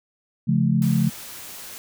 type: chord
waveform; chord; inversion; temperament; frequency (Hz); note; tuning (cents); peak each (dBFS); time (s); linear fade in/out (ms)
sine; Db augmented; none; just; 138.59 / 173.24 / 216.5; Db3 / F3 / A3; 0 / -14 / -28; -21 / -21 / -21; 0.47-1.1; 20
type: noise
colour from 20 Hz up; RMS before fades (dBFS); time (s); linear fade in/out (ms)
white; -38; 0.82-1.78; 0
effects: none